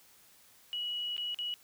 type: tone with dropouts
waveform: sine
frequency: 2922 Hz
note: F#7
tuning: 22 cents flat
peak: -33 dBFS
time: 0.73-1.54 s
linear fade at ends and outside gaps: 0 ms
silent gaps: 1.166-1.179 / 1.345-1.388 s
effects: white hiss -61 dBFS RMS until 1.63 s